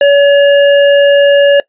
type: tone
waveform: square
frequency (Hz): 567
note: C#5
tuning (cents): +39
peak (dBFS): -4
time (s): 0.01-1.6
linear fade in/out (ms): 2
effects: noise-tail reverb RT60 0.1 s tail -20 dB re dry + resampled to 8000 Hz